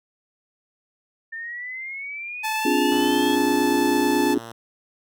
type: exponential sweep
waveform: sine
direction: up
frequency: 1792 to 3330 Hz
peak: -30 dBFS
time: 1.32-3.36 s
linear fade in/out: 10 ms
type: tone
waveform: sawtooth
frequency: 873 Hz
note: A5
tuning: 14 cents flat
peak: -20 dBFS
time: 2.43-4.35 s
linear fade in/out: 20 ms
type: chord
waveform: sine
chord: D half-diminished seventh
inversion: third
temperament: equal with one note detuned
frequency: 261.6 / 290.6 / 349.2 / 415.3 Hz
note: C4 / D4 / F4 / Ab4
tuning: 0 / -18 / 0 / 0 cents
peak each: -24 / -22 / -24 / -26 dBFS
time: 2.65-4.38 s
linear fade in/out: 5 ms
type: tone with pitch glide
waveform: 5% pulse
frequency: 116.54 to 115.47 Hz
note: A#2 to A#2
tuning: 0 to -16 cents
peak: -25 dBFS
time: 2.91-4.52 s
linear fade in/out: 5 ms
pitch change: -16 cents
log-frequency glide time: 3.19-4.1 s
effects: none